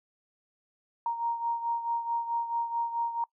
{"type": "beating tone pair", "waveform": "sine", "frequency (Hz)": [932.3, 936.9], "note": ["A#5", "A#5"], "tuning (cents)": [0, 8], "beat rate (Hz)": 4.6, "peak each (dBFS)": [-29, -35], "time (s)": [1.06, 3.24], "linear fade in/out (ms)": 2, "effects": ["noise-tail reverb RT60 0.1 s tail -24 dB re dry"]}